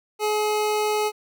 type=tone; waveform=25% pulse; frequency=423.8 Hz; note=G#4; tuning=35 cents sharp; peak=-17 dBFS; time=0.19-1.12 s; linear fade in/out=50 ms; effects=none